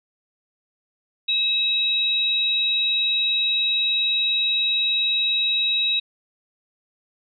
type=tone pair together; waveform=sine; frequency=2603 / 3830 Hz; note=E7 / A#7; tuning=-22 / +46 cents; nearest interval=perfect fifth; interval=668 cents; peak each=-26 / -19 dBFS; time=1.28-6 s; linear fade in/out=10 ms; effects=none